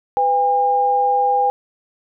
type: tone pair together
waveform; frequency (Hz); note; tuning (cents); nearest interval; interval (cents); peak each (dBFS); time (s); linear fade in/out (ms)
sine; 501 / 807.3; B4 / G#5; +25 / -49; minor sixth; 826; -21 / -14; 0.17-1.5; 0
effects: none